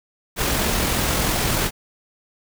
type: noise with amplitude modulation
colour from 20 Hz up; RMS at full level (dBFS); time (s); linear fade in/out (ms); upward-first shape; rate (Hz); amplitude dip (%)
pink; -20; 0.36-1.71; 50; sine; 43.1; 25
effects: none